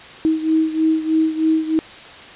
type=beating tone pair; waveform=sine; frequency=317 / 320.2 Hz; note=D#4 / D#4; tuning=+32 / +50 cents; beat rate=3.2 Hz; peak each=-16 / -20 dBFS; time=0.25-1.79 s; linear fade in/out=0 ms; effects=white hiss -38 dBFS RMS until 2.35 s + resampled to 8000 Hz